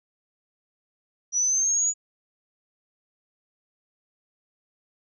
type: linear sweep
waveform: sine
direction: up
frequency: 5820 to 6900 Hz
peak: -20 dBFS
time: 1.32-1.94 s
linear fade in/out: 50 ms
effects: none